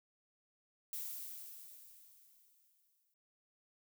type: noise with exponential decay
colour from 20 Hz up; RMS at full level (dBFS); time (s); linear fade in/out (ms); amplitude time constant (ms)
violet; -41; 0.93-3.14; 1; 480
effects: none